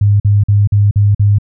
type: tone bursts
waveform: sine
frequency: 102.3 Hz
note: G#2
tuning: 26 cents flat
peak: -6 dBFS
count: 6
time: 0.01-1.385 s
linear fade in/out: 5 ms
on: 190 ms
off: 47 ms
effects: none